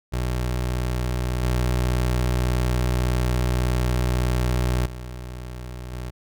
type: tone with level steps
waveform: 25% pulse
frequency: 61.74 Hz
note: B1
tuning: in tune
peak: -19 / -16 / -29 / -26 dBFS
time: 0.12-6.11 s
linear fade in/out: 20 ms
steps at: 1.43 / 4.86 / 5.92 s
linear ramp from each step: 5 ms
effects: none